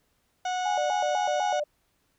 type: harmonic tone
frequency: 733 Hz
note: F#5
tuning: 16 cents flat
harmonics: 1 / 2 / 3 / 4 / 5 / 6 / 7 / 8 / 9 / 10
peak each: -27 / -37 / -43 / -41 / -44 / -52 / -55 / -44 / -52 / -56 dBFS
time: 0.45-1.6 s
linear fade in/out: 5 ms
type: tone with vibrato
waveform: sine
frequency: 698.5 Hz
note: F5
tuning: in tune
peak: -26 dBFS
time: 0.65-1.64 s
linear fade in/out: 10 ms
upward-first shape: square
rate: 4 Hz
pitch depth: 280 cents each way
effects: pink hiss -71 dBFS RMS until 2.18 s